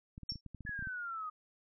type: clicks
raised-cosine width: 5 ms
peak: -34 dBFS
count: 12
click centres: 0.179 / 0.233 / 0.321 / 0.357 / 0.463 / 0.547 / 0.607 / 0.652 / 0.693 / 0.792 / 0.825 / 0.872 s
type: tone with exponential decay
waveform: sine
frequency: 5460 Hz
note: F8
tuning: 40 cents flat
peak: -31 dBFS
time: 0.29-0.41 s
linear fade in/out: 5 ms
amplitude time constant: 24 ms
type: exponential sweep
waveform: sine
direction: down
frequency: 1717 to 1232 Hz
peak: -38 dBFS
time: 0.66-1.3 s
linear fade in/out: 10 ms
effects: none